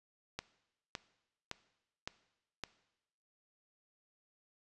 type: click train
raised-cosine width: 0.2 ms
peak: -21 dBFS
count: 5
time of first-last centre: 0.39-2.637 s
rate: 1.78 Hz
effects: noise-tail reverb RT60 0.9 s tail -18 dB re dry + resampled to 24000 Hz